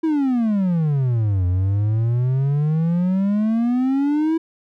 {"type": "exponential two-way sweep", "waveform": "triangle", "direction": "down then up", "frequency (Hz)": [329.6, 88.3, 329.6], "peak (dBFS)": -14, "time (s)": [0.03, 4.38], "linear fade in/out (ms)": 10, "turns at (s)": 1.46, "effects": []}